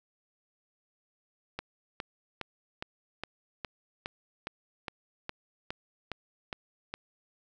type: click train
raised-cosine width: 0.3 ms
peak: -19 dBFS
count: 14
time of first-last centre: 1.59-6.94 s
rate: 2.43 Hz
effects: none